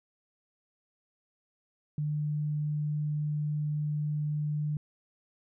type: tone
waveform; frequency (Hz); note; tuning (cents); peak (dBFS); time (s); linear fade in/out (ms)
sine; 149.7; D3; +33; -28; 1.98-4.77; 2
effects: none